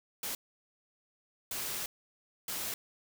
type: noise bursts at uneven times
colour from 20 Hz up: white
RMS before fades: -37 dBFS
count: 3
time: 0.23-0.35 / 1.51-1.86 / 2.48-2.74 s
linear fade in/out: 2 ms
effects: none